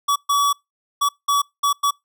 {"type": "tone bursts at uneven times", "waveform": "square", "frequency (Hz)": 1139, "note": "C#6", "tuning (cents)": 47, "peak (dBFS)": -16, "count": 6, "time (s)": [[0.08, 0.16], [0.29, 0.53], [1.01, 1.09], [1.28, 1.42], [1.63, 1.73], [1.83, 1.91]], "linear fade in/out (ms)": 10, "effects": ["noise-tail reverb RT60 0.2 s tail -26 dB re dry"]}